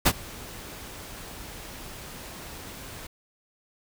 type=noise with ADSR envelope; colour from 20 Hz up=pink; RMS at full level=-17 dBFS; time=0.05-3.07 s; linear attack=17 ms; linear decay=52 ms; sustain=-24 dB; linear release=6 ms; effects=none